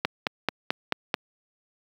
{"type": "click train", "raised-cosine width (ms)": 0.3, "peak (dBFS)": -6, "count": 6, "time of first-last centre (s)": [0.05, 1.142], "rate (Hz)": 4.58, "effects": ["high-pass 150 Hz 12 dB/octave", "8-bit"]}